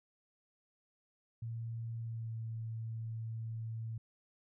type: tone with pitch glide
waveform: sine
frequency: 114.8 to 112.76 Hz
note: A#2 to A2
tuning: -26 to +43 cents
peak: -38 dBFS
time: 1.42-3.98 s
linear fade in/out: 5 ms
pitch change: -31 cents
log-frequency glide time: 1.99-2.37 s
effects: none